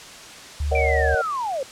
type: tone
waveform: sine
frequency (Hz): 73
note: D2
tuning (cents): -10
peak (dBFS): -21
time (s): 0.6-1.15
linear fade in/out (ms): 5
type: chord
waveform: sine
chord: D# minor seventh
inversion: second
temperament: just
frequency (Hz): 466.7 / 560 / 622.3 / 746.7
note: A#4 / C#5 / D#5 / F#5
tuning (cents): +2 / +18 / 0 / +16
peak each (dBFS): -25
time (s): 0.71-1.22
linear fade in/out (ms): 10
type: linear sweep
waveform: sine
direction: down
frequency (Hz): 2378 to 502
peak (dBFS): -23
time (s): 0.75-1.63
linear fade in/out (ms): 2
effects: white hiss -40 dBFS RMS until 1.71 s + low-pass 7000 Hz 12 dB/octave